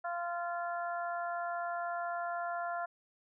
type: harmonic tone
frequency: 346 Hz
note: F4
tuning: 16 cents flat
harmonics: 2 / 3 / 4 / 5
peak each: -36 / -43 / -40 / -48 dBFS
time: 0.04-2.86 s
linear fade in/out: 10 ms
effects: none